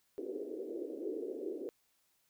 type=band-pass noise; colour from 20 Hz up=white; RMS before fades=-41 dBFS; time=0.18-1.69 s; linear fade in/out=0 ms; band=300 to 460 Hz; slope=48 dB/octave; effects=white hiss -75 dBFS RMS until 2.29 s